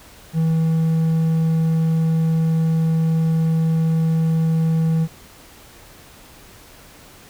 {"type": "tone", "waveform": "triangle", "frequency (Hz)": 161.7, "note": "E3", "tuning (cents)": -33, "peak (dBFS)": -13, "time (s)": [0.33, 5.08], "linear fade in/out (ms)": 50, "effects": ["pink hiss -45 dBFS RMS until 7.29 s"]}